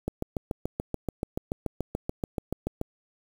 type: click train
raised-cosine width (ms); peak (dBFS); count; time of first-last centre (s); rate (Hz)
2; -15; 20; 0.08-2.814; 6.95
effects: 7-bit